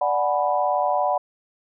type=chord; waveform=sine; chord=G# half-diminished seventh; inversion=second; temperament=equal with one note detuned; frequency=587.3 / 740 / 837.4 / 987.8 Hz; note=D5 / F#5 / G#5 / B5; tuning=0 / 0 / +14 / 0 cents; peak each=-24 / -22 / -28 / -25 dBFS; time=0.01-1.18 s; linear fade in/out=5 ms; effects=none